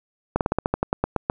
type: slowing click train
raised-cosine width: 1 ms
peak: -6 dBFS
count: 12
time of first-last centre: 0.36-1.299 s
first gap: 48 ms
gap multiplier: 1.11
effects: none